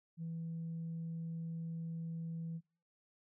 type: tone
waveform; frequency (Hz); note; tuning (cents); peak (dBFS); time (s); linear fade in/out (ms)
sine; 164.81; E3; 0; -38; 0.17-2.61; 50
effects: noise-tail reverb RT60 0.5 s tail -26 dB re dry + tanh soft clip ceiling -36 dBFS